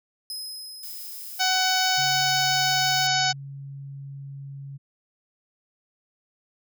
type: tone with exponential decay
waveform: sawtooth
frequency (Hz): 5090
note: D#8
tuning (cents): +39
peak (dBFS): -28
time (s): 0.3-2.65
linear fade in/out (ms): 1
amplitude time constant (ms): 510
type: noise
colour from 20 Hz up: violet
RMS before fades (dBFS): -38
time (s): 0.83-3.07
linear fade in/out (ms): 2
type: harmonic tone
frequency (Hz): 749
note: F#5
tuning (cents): +21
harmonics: 1 / 2 / 3 / 4 / 5 / 6 / 7 / 8 / 9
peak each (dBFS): -25 / -27 / -32 / -30 / -30 / -29 / -28 / -34 / -33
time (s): 1.39-3.33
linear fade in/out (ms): 20
type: tone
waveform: sine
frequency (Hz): 138.59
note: C#3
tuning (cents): 0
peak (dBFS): -35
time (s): 1.97-4.78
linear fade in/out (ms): 20
effects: none